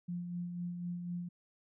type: tone with tremolo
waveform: sine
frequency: 175.3 Hz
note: F3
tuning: 7 cents sharp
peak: -35 dBFS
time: 0.08-1.29 s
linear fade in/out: 10 ms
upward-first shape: sine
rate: 4 Hz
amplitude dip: 40%
effects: none